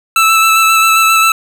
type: tone with vibrato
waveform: 25% pulse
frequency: 1318.5 Hz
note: E6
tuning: in tune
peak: -3 dBFS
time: 0.16-1.32 s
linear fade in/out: 2 ms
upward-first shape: square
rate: 7.5 Hz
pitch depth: 11 cents each way
effects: none